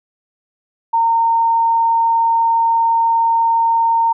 sine tone, 917 Hz, A#5, 29 cents flat, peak -11 dBFS, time 0.93-4.13 s, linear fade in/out 10 ms, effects none

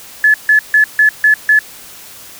sine tone bursts, 1719 Hz, A6, 41 cents flat, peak -5 dBFS, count 6, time 0.24-1.59 s, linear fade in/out 2 ms, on 100 ms, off 150 ms, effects white hiss -35 dBFS RMS until 2.39 s

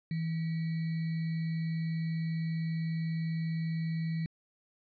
sine tone with sample-and-hold, 162.6 Hz, E3, 23 cents flat, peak -30 dBFS, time 0.11-4.26 s, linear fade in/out 2 ms, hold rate 2100 Hz, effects resampled to 11025 Hz

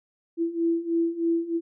sine beating tone pair, 332.3 / 335.5 Hz, E4 / E4, +14 / +31 cents, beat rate 3.2 Hz, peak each -27 / -24 dBFS, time 0.37-1.61 s, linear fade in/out 50 ms, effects none

